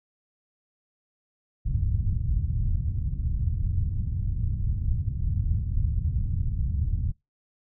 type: low-pass noise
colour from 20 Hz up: white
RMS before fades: -26 dBFS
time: 1.65-7.12 s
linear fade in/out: 10 ms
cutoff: 110 Hz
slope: 24 dB/octave
effects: noise-tail reverb RT60 0.2 s tail -23 dB re dry